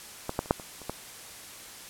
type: clicks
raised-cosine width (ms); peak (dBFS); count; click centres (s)
1; -16 / -12 / -30 / -6 / -27 / -30 / -17; 7; 0.294 / 0.391 / 0.459 / 0.509 / 0.598 / 0.817 / 0.896
effects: white hiss -45 dBFS RMS until 1.89 s + low-pass 12000 Hz 12 dB/octave